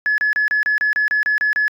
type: tone bursts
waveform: sine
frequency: 1706 Hz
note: G#6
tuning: 46 cents sharp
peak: -13 dBFS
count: 11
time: 0.06-1.68 s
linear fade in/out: 0 ms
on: 120 ms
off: 30 ms
effects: tanh soft clip ceiling -11 dBFS